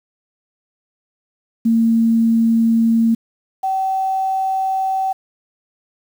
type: tone pair in turn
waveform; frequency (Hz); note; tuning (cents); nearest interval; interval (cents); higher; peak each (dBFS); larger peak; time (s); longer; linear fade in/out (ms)
sine; 227.8 / 766.2; A#3 / G5; -40 / -40; octave + major sixth; 2100; second; -11 / -16; first; 1.65-3.15 / 3.63-5.13; neither; 10
effects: 7-bit